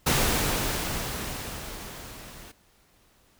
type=noise with level ramp; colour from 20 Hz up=pink; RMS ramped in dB=-22 to -46 dBFS; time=0.06-2.52 s; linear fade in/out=10 ms; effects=pink hiss -62 dBFS RMS until 3.39 s